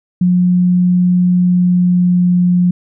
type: tone with pitch glide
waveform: sine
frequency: 179.4 to 178.16 Hz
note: F3 to F3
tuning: +47 to +35 cents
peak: -8 dBFS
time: 0.21-2.71 s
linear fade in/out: 5 ms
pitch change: -12 cents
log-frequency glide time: 1.33-2.39 s
effects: none